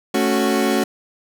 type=chord; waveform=30% pulse; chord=F# minor; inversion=first; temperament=equal; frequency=220 / 277.2 / 370 Hz; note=A3 / C#4 / F#4; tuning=0 / 0 / 0 cents; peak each=-18 dBFS; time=0.14-0.84 s; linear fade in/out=5 ms; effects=none